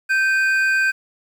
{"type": "tone pair together", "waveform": "triangle", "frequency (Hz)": [1557.9, 2473], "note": ["G6", "D#7"], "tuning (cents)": [-11, -11], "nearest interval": "minor sixth", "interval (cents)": 800, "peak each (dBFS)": [-14, -22], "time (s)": [0.09, 0.92], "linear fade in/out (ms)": 20, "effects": ["8-bit"]}